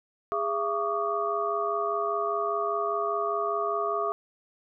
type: tone cluster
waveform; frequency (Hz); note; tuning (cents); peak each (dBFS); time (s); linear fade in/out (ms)
sine; 411.1 / 674 / 1132 / 1217; G#4 / E5 / C#6 / D#6; -18 / +38 / +36 / -39; -31; 0.32-4.12; 0
effects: none